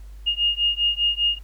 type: beating tone pair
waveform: sine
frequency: 2841 / 2846 Hz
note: F7 / F7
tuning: +29 / +32 cents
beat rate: 5 Hz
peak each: -22 dBFS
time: 0.26-1.39 s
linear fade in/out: 20 ms
effects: added 50 Hz sine -37 dBFS peak until 1.43 s + pink hiss -58 dBFS RMS until 1.43 s